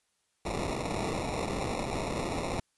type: noise with sample-and-hold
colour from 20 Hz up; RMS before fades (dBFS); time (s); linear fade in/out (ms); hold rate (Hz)
white; -33; 0.45-2.6; 5; 1575
effects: white hiss -75 dBFS RMS until 2.77 s + resampled to 24000 Hz

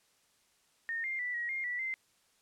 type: tone with pitch steps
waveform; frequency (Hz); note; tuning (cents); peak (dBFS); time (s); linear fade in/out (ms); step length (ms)
sine; 1835 / 2108 / 1970 / 1903 / 2122 / 1956 / 2077; A#6 / C7 / B6 / A#6 / C7 / B6 / C7; -28 / +12 / -5 / +35 / +24 / -17 / -13; -33; 0.89-1.94; 0; 150
effects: white hiss -70 dBFS RMS until 2.41 s + low-pass 10000 Hz 12 dB/octave

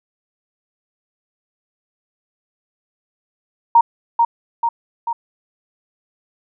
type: tone with echo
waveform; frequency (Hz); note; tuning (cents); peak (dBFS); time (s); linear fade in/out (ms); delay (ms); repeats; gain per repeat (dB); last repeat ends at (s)
sine; 932.3; A#5; 0; -6; 3.75-3.81; 5; 440; 3; -4; 5.13
effects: none

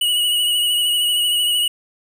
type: tone with vibrato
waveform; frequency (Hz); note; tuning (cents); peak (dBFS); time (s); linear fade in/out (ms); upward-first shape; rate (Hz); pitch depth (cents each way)
square; 2919; F#7; -24; -16; 0.01-1.68; 5; sine; 13; 33
effects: none

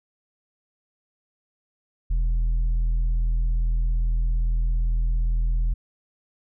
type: tone with tanh clipping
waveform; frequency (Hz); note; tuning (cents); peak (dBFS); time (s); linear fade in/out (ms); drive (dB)
sine; 41.2; E1; 0; -20; 2.1-5.74; 10; 4
effects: none

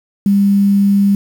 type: tone with quantisation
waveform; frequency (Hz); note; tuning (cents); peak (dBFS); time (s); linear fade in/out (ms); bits
sine; 199.8; G3; +33; -8; 0.26-1.15; 2; 6
effects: none

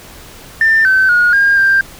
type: tone with pitch steps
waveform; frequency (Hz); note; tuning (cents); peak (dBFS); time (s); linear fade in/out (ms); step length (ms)
sine; 1791 / 1535 / 1442 / 1614 / 1585; A6 / G6 / F#6 / G#6 / G6; +30 / -37 / -45 / -50 / +19; -6; 0.61-1.81; 2; 240
effects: tanh soft clip ceiling -3 dBFS + pink hiss -36 dBFS RMS until 1.99 s

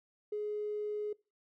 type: tone with tanh clipping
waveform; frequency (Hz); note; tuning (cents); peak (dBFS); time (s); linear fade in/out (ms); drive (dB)
triangle; 419.5; G#4; +17; -33; 0.32-1.13; 5; 2
effects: noise-tail reverb RT60 0.3 s tail -23 dB re dry

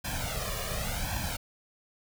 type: noise with flanger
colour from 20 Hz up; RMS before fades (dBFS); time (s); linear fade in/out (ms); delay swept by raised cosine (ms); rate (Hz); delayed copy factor
pink; -33; 0.04-1.37; 10; 1.2 to 1.73; 0.9; +0.95
effects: none

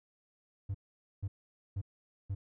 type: tone bursts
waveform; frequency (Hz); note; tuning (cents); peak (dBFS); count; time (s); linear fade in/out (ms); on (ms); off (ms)
triangle; 98; G2; 0; -30; 4; 0.69-2.35; 10; 55; 480
effects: tanh soft clip ceiling -27 dBFS

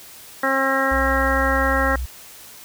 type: harmonic tone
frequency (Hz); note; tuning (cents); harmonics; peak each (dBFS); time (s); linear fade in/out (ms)
268.6; C4; +46; 1 / 2 / 3 / 4 / 5 / 6 / 7; -26 / -23 / -27 / -26 / -24 / -25 / -24; 0.43-1.96; 5
type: tone with pitch glide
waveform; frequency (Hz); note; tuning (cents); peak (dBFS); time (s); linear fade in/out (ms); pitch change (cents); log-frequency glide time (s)
sine; 61.74 to 62.64; B1 to B1; 0 to +25; -23; 0.91-2.06; 10; +25; 1.29-1.35
effects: white hiss -42 dBFS RMS until 2.64 s

